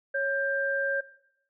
sine tone pair together, 553 / 1585 Hz, C#5 / G6, -4 / +19 cents, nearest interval octave + tritone, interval 1823 cents, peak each -29 / -28 dBFS, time 0.14-1.01 s, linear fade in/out 10 ms, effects noise-tail reverb RT60 0.7 s tail -17 dB re dry

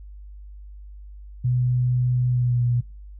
sine tone with pitch glide, 124.6 to 121.33 Hz, B2 to B2, +16 to -30 cents, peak -18 dBFS, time 1.44-2.81 s, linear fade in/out 10 ms, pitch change -46 cents, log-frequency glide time 2.28-2.63 s, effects noise-tail reverb RT60 0.3 s tail -23 dB re dry + added 50 Hz sine -38 dBFS peak until 3.19 s

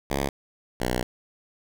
5% pulse tone pair in turn, 69.3 / 61.74 Hz, C#2 / B1, 0 / 0 cents, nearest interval major second, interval 200 cents, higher first, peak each -13 dBFS, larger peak neither, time 0.1-0.29 / 0.8-1.03 s, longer second, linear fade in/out 5 ms, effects none

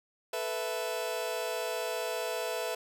sawtooth chord, A suspended second, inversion none, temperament just, 440 / 495 / 660 Hz, A4 / B4 / E5, 0 / +4 / +2 cents, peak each -34 / -32 / -31 dBFS, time 0.33-2.75 s, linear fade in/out 5 ms, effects none

